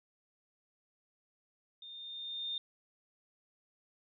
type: tone with level ramp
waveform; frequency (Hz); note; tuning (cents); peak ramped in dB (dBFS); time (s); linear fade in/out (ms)
sine; 3634; A#7; -45; -47 to -34; 1.82-2.58; 2
effects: none